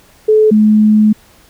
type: tone pair in turn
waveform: sine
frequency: 431.5 / 213.6 Hz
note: A4 / G#3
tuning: -34 / +49 cents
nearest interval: octave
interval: 1217 cents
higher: first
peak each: -5 dBFS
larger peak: neither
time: 0.28-0.51 / 0.51-1.13 s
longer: second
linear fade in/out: 10 ms
effects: pink hiss -46 dBFS RMS until 1.49 s